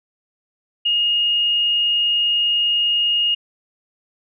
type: tone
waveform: sine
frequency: 2855 Hz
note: F7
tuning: 37 cents sharp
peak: -15 dBFS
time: 0.85-3.35 s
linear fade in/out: 10 ms
effects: none